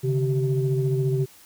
sine tone cluster, 135.9 / 150.3 / 384.4 Hz, C#3 / D3 / G4, -34 / +40 / -34 cents, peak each -21 / -29 / -25 dBFS, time 0.03-1.26 s, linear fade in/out 20 ms, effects tanh soft clip ceiling -12 dBFS + white hiss -51 dBFS RMS until 1.45 s

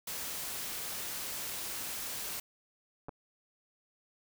white noise, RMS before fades -39 dBFS, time 0.07-2.4 s, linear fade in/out 5 ms
clicks, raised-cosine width 1 ms, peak -29 dBFS, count 2, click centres 3.085 / 3.092 s
effects none

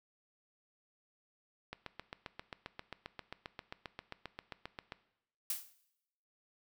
click train, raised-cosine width 0.3 ms, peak -26 dBFS, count 25, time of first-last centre 1.73-4.921 s, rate 7.52 Hz
blue noise with exponential decay, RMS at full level -33 dBFS, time 5.5-5.73 s, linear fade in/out 2 ms, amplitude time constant 50 ms
effects noise-tail reverb RT60 0.8 s tail -17 dB re dry

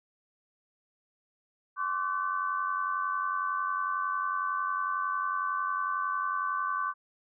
sine tone cluster, 1056 / 1147 / 1515 Hz, C6 / D6 / F#6, +16 / -41 / +40 cents, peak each -35 / -30 / -35 dBFS, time 1.76-6.94 s, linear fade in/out 50 ms, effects none

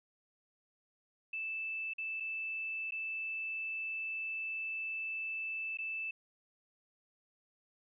sine tone with dropouts, 2637 Hz, E7, in tune, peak -36 dBFS, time 1.33-6.11 s, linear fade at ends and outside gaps 5 ms, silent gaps 1.936-1.982 / 2.201-2.204 / 2.909-2.92 / 5.773-5.786 s, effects none

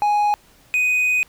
triangle tone pair in turn, 830.6 / 2495 Hz, G#5 / D#7, 0 / +4 cents, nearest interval octave + perfect fifth, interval 1904 cents, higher second, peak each -13 / -14 dBFS, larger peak first, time 0.02-0.34 / 0.74-1.23 s, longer second, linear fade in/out 0 ms, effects pink hiss -53 dBFS RMS until 1.28 s

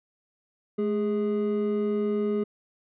triangle tone pair together, 213.1 / 412.6 Hz, G#3 / G#4, +45 / -11 cents, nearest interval major seventh, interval 1144 cents, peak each -25 / -24 dBFS, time 0.78-2.44 s, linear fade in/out 10 ms, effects resampled to 8000 Hz

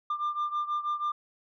sine beating tone pair, 1193 / 1199.2 Hz, D6 / D6, +27 / +36 cents, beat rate 6.2 Hz, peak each -28 / -31 dBFS, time 0.1-1.12 s, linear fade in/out 5 ms, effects tanh soft clip ceiling -25 dBFS

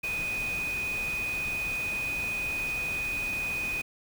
sine tone in noise, 2489 Hz, D#7, in tune, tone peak -29 dBFS, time 0.03-3.82 s, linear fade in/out 10 ms, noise pink, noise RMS -40 dBFS, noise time 0.03-3.82 s, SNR +8 dB, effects none

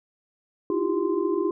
sine tone cluster, 312.3 / 326.7 / 351.8 / 397.1 / 1040 Hz, D#4 / E4 / F4 / G4 / C6, +7 / -15 / +13 / +22 / -11 cents, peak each -30 / -30 / -26 / -26 / -35 dBFS, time 0.7-1.51 s, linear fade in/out 2 ms, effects none

